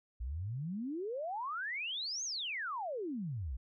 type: exponential two-way sweep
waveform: sine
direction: up then down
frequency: 55 to 6660 to 55 Hz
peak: -36 dBFS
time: 0.2-3.57 s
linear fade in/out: 10 ms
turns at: 2.24 s
effects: none